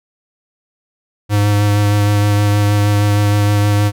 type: tone with vibrato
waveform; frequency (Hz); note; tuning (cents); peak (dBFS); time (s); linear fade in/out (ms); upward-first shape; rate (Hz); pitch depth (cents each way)
square; 103.1; G#2; -12; -11; 1.29-3.92; 50; sine; 6.4; 14
effects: none